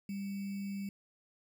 sine tone with sample-and-hold, 198.2 Hz, G3, 19 cents sharp, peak -36 dBFS, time 0.09-0.89 s, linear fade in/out 2 ms, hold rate 2450 Hz, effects none

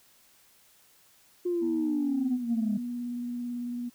sine linear sweep, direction down, 358.4 to 200 Hz, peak -25 dBFS, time 1.45-2.78 s, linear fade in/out 10 ms
sine tone with vibrato, 242 Hz, B3, 35 cents flat, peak -31 dBFS, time 1.61-3.9 s, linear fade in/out 20 ms, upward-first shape square, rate 18 Hz, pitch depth 10 cents each way
effects tanh soft clip ceiling -19 dBFS + white hiss -61 dBFS RMS until 3.94 s

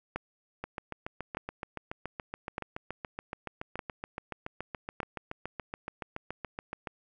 two click trains, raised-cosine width 0.5 ms, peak -18 / -21 dBFS, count 5 / 45, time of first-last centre 0.16-5.003 / 0.64-6.872 s, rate 0.826 / 7.06 Hz, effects none

